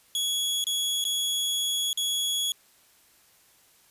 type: tone with dropouts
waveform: sawtooth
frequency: 3354 Hz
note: G#7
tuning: 16 cents sharp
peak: -22 dBFS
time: 0.15-2.52 s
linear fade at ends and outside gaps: 1 ms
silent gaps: 0.641-0.668 / 1.041-1.051 / 1.93-1.974 s
effects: white hiss -60 dBFS RMS until 3.9 s + resampled to 32000 Hz